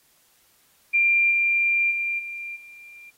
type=tone with level steps; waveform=sine; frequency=2382 Hz; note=D7; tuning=24 cents sharp; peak=-16 / -18 / -23 / -31 / -42 dBFS; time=0.93-3.11 s; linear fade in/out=20 ms; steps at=1.3 / 1.9 / 2.18 / 2.55 s; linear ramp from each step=20 ms; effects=white hiss -61 dBFS RMS until 3.17 s + AAC 48 kbps